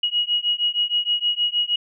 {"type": "beating tone pair", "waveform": "sine", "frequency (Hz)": [2896, 2902.4], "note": ["F#7", "F#7"], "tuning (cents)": [-38, -34], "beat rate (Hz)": 6.4, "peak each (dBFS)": -22, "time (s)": [0.03, 1.76], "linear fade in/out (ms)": 5, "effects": []}